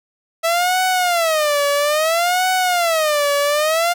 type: tone with vibrato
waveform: sawtooth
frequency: 652 Hz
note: E5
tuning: 19 cents flat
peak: -11 dBFS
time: 0.43-3.94 s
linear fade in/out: 20 ms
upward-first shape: sine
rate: 0.6 Hz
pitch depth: 230 cents each way
effects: none